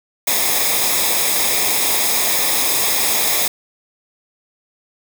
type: noise with comb filter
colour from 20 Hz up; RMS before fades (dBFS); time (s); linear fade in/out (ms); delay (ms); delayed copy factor
white; -17; 0.27-3.48; 5; 0.68; -0.65
effects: none